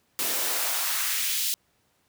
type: noise with high-pass filter sweep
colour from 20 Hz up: white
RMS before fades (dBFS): -27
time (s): 0.19-1.54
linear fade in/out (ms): 0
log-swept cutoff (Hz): 240 to 3900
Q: 1.3
effects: pink hiss -68 dBFS RMS until 2.08 s + high-pass 80 Hz 12 dB/octave